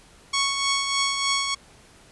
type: tone with tremolo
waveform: 10% pulse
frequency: 1108.7 Hz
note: C#6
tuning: in tune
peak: -11 dBFS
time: 0.33-1.55 s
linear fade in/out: 10 ms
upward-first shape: triangle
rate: 3.3 Hz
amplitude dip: 50%
effects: pink hiss -52 dBFS RMS until 2.11 s + resampled to 24000 Hz